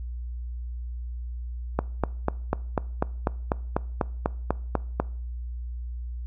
click train, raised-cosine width 1 ms, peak -8 dBFS, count 14, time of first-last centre 1.79-5 s, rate 4.05 Hz, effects noise-tail reverb RT60 0.5 s tail -22 dB re dry + added 60 Hz sine -31 dBFS peak until 6.26 s

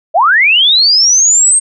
sine linear sweep, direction up, 578 to 8530 Hz, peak -5 dBFS, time 0.14-1.6 s, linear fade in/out 20 ms, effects none

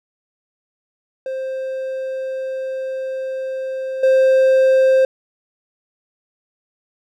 triangle tone with level steps, 526 Hz, C5, 9 cents sharp, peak -20 / -8 dBFS, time 1.26-5.05 s, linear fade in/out 2 ms, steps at 4.03 s, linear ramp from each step 5 ms, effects none

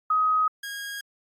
sine / sawtooth tone pair in turn, 1260 / 1635.1 Hz, D#6 / G#6, +21 / -27 cents, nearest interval perfect fourth, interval 452 cents, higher second, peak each -19 / -29 dBFS, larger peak first, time 0.1-0.48 / 0.63-1.01 s, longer neither, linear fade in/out 5 ms, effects AAC 48 kbps

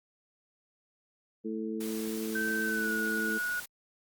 harmonic tone, 110 Hz, A2, in tune, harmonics 2 / 3 / 4, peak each -35 / -37 / -38 dBFS, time 1.44-3.39 s, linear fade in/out 20 ms
white noise, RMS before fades -43 dBFS, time 1.8-3.66 s, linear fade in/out 10 ms
sine tone with pitch glide, 1545 to 1458.3 Hz, G6 to F#6, -26 to -26 cents, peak -30 dBFS, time 2.35-3.6 s, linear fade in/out 5 ms, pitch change -100 cents, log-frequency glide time 2.63-2.92 s
effects Opus 48 kbps

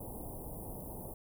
pink band-stop noise, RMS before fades -44 dBFS, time 0-1.14 s, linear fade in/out 5 ms, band 900 to 10000 Hz, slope 48 dB/octave, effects none

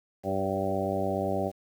harmonic tone with a mistuned harmonic, 96.9 Hz, G2, 20 cents flat, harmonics 1 / 2 / 3 / 4 / 5 / 6 / 7 / 8, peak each -36 / -34 / -36 / -34 / -37 / -32 / -35 / -35 dBFS, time 0.23-1.52 s, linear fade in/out 50 ms, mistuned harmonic 5, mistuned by +26 cents, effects 9-bit

